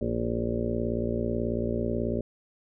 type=harmonic tone with a mistuned harmonic; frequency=58.27 Hz; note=A#1; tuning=in tune; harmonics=1 / 2 / 3 / 4 / 5 / 6 / 7 / 8 / 9 / 10; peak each=-35 / -34 / -41 / -31 / -43 / -35 / -33 / -41 / -37 / -36 dBFS; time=0.01-2.21 s; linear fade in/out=5 ms; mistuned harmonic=5; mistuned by=+38 cents; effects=none